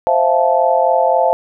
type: chord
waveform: sine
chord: F major seventh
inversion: second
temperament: just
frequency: 523.8 / 654.8 / 698.5 / 873.1 Hz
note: C5 / E5 / F5 / A5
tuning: +2 / -12 / 0 / -14 cents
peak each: -16 dBFS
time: 0.07-1.33 s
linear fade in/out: 0 ms
effects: none